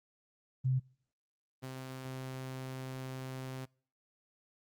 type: tone pair in turn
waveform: sine / sawtooth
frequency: 130 / 130.69 Hz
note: C3 / C3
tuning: -11 / -2 cents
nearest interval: unison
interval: 9 cents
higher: second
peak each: -27 / -36 dBFS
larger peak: first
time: 0.64-0.8 / 1.62-3.66 s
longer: second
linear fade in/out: 20 ms
effects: noise-tail reverb RT60 0.5 s tail -26 dB re dry + Opus 32 kbps